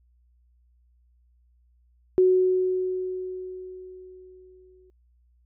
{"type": "tone with exponential decay", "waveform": "sine", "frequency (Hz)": 370, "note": "F#4", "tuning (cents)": 0, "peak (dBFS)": -14, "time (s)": [2.18, 4.9], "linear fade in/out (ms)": 0, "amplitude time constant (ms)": 590, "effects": ["added 60 Hz sine -59 dBFS peak until 5.45 s"]}